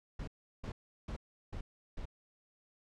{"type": "noise bursts", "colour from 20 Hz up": "brown", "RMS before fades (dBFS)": -41, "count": 5, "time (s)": [0.19, 2.055], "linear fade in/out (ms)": 5, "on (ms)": 85, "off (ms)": 360, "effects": ["low-pass 6000 Hz 12 dB/octave"]}